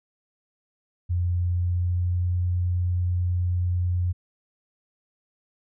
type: tone with pitch glide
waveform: sine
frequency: 88 to 89.07 Hz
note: F2 to F2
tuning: +14 to +35 cents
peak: -21 dBFS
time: 1.09-4.13 s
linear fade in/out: 20 ms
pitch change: +21 cents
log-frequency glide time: 1.25-2.34 s
effects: none